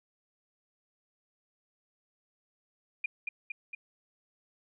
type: tone with echo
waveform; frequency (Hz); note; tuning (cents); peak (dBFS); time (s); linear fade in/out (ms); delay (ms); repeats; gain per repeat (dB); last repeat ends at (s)
sine; 2427; D#7; -44; -28; 3.04-3.06; 5; 230; 3; -3; 3.75
effects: none